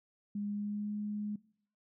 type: tone with pitch glide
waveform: sine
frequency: 205 to 208.6 Hz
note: G#3 to G#3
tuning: -22 to +8 cents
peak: -34 dBFS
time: 0.35-1.36 s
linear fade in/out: 5 ms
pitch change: +30 cents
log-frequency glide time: 0.48-0.92 s
effects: noise-tail reverb RT60 0.6 s tail -21 dB re dry